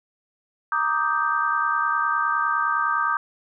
sine chord, Eb major seventh, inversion second, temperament equal, 932.3 / 1174.7 / 1244.5 / 1568 Hz, Bb5 / D6 / Eb6 / G6, 0 / 0 / 0 / 0 cents, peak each -29 / -25 / -24 / -25 dBFS, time 0.72-3.17 s, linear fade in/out 2 ms, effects none

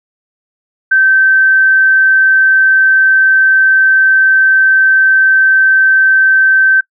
sine tone, 1549 Hz, G6, 21 cents flat, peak -5 dBFS, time 0.91-6.81 s, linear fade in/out 10 ms, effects noise-tail reverb RT60 0.1 s tail -24 dB re dry

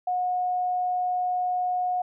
sine tone, 726 Hz, F#5, 33 cents flat, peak -23 dBFS, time 0.07-2.02 s, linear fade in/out 5 ms, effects none

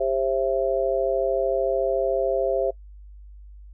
harmonic tone, 133.5 Hz, C3, 35 cents sharp, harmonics 3 / 4 / 5, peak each -26 / -23 / -25 dBFS, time 0-2.71 s, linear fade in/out 10 ms, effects noise-tail reverb RT60 0.1 s tail -24 dB re dry + added 50 Hz sine -41 dBFS peak until 3.73 s

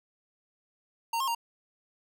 square tone with pitch steps, 922 / 1070 / 932 Hz, A#5 / C6 / A#5, -19 / +38 / -1 cents, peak -28 dBFS, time 1.13-1.349 s, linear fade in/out 5 ms, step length 73 ms, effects none

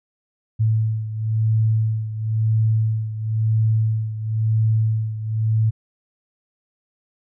sine beating tone pair, 110 / 110.98 Hz, A2 / A2, 0 / +15 cents, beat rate 0.98 Hz, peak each -18 / -23 dBFS, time 0.59-5.71 s, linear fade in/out 20 ms, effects none

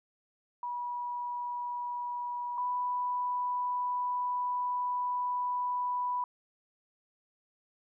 sine tone pair in turn, 972 / 987.8 Hz, B5 / B5, -28 / 0 cents, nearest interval unison, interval 28 cents, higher second, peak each -33 / -29 dBFS, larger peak second, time 0.63-2.58 / 2.58-6.24 s, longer second, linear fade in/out 2 ms, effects none

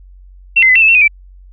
sine tone with pitch steps, 2708 / 2065 / 2015 / 2689 / 2607 / 2705 / 2495 / 2327 Hz, E7 / C7 / B6 / E7 / E7 / E7 / D#7 / D7, +46 / -23 / +34 / +34 / -20 / +44 / +4 / -17 cents, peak -5 dBFS, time 0.56-1.08 s, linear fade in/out 10 ms, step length 65 ms, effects added 46 Hz sine -36 dBFS peak until 1.52 s

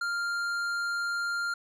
triangle tone with tanh clipping, 1396.9 Hz, F6, in tune, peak -30 dBFS, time 0.01-1.54 s, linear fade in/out 5 ms, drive 15 dB, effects none

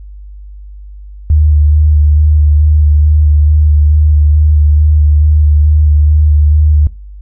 sine tone with vibrato, 75.3 Hz, D2, 44 cents sharp, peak -4 dBFS, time 1.3-6.87 s, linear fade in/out 0 ms, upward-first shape square, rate 2.3 Hz, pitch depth 17 cents each way, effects noise-tail reverb RT60 0.3 s tail -20 dB re dry + added 50 Hz sine -27 dBFS peak until 7.21 s

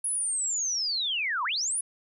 sine linear two-way sweep, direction down then up, 10548 to 932.3 to 10548 Hz, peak -26 dBFS, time 0.04-1.81 s, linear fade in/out 5 ms, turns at 1.44 s, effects none

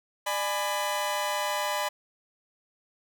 sawtooth chord, G# diminished, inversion second, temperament just, 598 / 830.6 / 996.7 Hz, D5 / G#5 / B5, +31 / 0 / +16 cents, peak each -28 / -29 / -27 dBFS, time 0.26-1.89 s, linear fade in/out 10 ms, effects none

